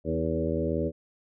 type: harmonic tone with a mistuned harmonic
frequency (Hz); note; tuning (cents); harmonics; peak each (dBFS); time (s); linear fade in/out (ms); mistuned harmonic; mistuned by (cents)
81; E2; -30; 1 / 2 / 3 / 4 / 5 / 6 / 7; -33 / -33 / -33 / -33 / -33 / -33 / -33; 0.04-0.92; 50; 4; -23
effects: none